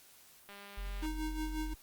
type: click train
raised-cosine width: 0.3 ms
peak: -35 dBFS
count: 115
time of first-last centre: 0.49-1.057 s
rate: 201 Hz
type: tone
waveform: sine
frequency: 45.11 Hz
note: F#1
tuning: 43 cents flat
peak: -37 dBFS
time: 0.77-1.75 s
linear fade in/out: 10 ms
type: tone with tremolo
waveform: square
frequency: 311.1 Hz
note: D#4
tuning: in tune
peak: -36 dBFS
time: 1.02-1.74 s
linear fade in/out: 10 ms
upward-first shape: sine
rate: 5.6 Hz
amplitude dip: 65%
effects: white hiss -60 dBFS RMS until 1.82 s + Opus 48 kbps